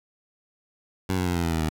15% pulse tone with pitch steps, 93.4 / 90.74 / 88.16 / 85.65 / 83.21 / 80.84 / 78.54 Hz, F#2 / F#2 / F2 / F2 / E2 / E2 / D#2, +17 / -33 / +17 / -33 / +17 / -33 / +17 cents, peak -17 dBFS, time 1.09-1.692 s, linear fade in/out 5 ms, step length 86 ms, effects 9-bit

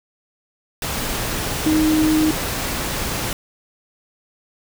sine tone in noise, 311.1 Hz, D#4, in tune, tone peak -14 dBFS, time 1.66-2.31 s, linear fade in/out 2 ms, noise pink, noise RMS -24 dBFS, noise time 0.82-3.33 s, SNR +7 dB, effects none

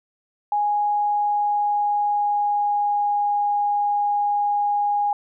sine tone with pitch glide, 828 to 821.8 Hz, G#5 to G#5, -5 to -18 cents, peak -18 dBFS, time 0.52-5.13 s, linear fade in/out 2 ms, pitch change -13 cents, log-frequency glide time 0.91-3.3 s, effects none

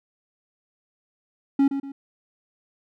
triangle tone with echo, 276 Hz, C#4, 7 cents flat, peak -13 dBFS, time 1.59-1.68 s, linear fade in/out 5 ms, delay 120 ms, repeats 2, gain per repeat -9 dB, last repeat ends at 1.92 s, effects none

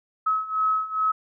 sine beating tone pair, 1283 / 1285.4 Hz, E6 / E6, -47 / -44 cents, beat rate 2.4 Hz, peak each -26 / -23 dBFS, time 0.26-1.12 s, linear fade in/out 10 ms, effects none

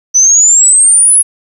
sine exponential sweep, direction up, 5950 to 10548 Hz, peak -3 dBFS, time 0.14-1.23 s, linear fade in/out 20 ms, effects 7-bit

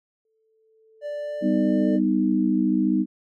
sine tone with exponential growth, 441.2 Hz, A4, 5 cents sharp, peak -29 dBFS, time 0.25-1.96 s, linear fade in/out 2 ms, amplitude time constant 370 ms
triangle tone with pitch glide, 587.3 to 597.2 Hz, D5 to D5, 0 to +29 cents, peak -26 dBFS, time 1.01-2 s, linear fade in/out 50 ms, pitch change +29 cents, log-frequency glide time 1.18-1.68 s
sine chord, G augmented, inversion none, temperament equal with one note detuned, 196 / 250.2 / 311.1 Hz, G3 / B3 / D#4, 0 / +23 / 0 cents, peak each -23 / -23 / -22 dBFS, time 1.41-3.06 s, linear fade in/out 50 ms
effects none

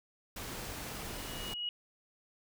pink noise, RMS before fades -42 dBFS, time 0.36-1.54 s, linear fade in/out 5 ms
sine tone with exponential growth, 2902 Hz, F#7, 34 cents flat, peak -32 dBFS, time 0.77-1.69 s, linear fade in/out 1 ms, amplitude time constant 200 ms
clicks, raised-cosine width 2 ms, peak -35 dBFS, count 2, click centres 1.107 / 1.112 s
effects none

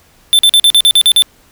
square tone bursts, 3542 Hz, A7, 11 cents sharp, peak -5 dBFS, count 9, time 0.33-1.222 s, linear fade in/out 0 ms, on 60 ms, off 44 ms, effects pink hiss -48 dBFS RMS until 1.51 s

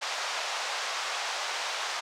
pink band-pass noise, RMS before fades -33 dBFS, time 0.01-2.01 s, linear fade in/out 20 ms, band 660 to 6500 Hz, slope 24 dB/octave, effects none

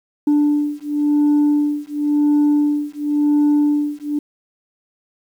sine beating tone pair, 293.7 / 294.64 Hz, D4 / D4, 0 / +6 cents, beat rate 0.94 Hz, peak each -15 dBFS, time 0.27-4.19 s, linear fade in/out 5 ms, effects tanh soft clip ceiling -10 dBFS + 8-bit

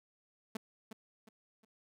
sawtooth tone with echo, 220 Hz, A3, in tune, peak -32 dBFS, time 0.55-0.57 s, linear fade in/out 5 ms, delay 360 ms, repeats 3, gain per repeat -9 dB, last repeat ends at 1.65 s, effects none

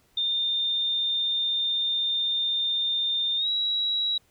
sine tone with pitch glide, 3618 to 3878 Hz, A7 to B7, +48 to -32 cents, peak -23 dBFS, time 0.17-4.18 s, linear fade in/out 5 ms, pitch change +120 cents, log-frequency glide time 3.37-3.48 s, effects pink hiss -64 dBFS RMS until 4.3 s

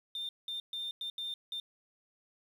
sine tone bursts at uneven times, 3606 Hz, A7, 42 cents sharp, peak -34 dBFS, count 6, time 0.15-0.29 / 0.48-0.6 / 0.73-0.91 / 1.01-1.1 / 1.18-1.34 / 1.52-1.6 s, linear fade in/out 2 ms, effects tanh soft clip ceiling -33 dBFS + 10-bit

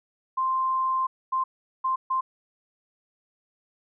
sine tone bursts at uneven times, 1046.5 Hz, C6, in tune, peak -22 dBFS, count 4, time 0.37-1.07 / 1.32-1.44 / 1.84-1.96 / 2.1-2.21 s, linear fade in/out 10 ms, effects none

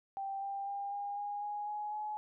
sine tone with pitch steps, 784 / 792.7 / 801.4 / 810.2 / 819.2 / 828.2 / 837.4 / 846.6 Hz, G5 / G5 / G5 / G#5 / G#5 / G#5 / G#5 / G#5, 0 / +19 / +38 / -43 / -24 / -5 / +14 / +33 cents, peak -36 dBFS, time 0.17-2.17 s, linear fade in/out 0 ms, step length 250 ms, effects none

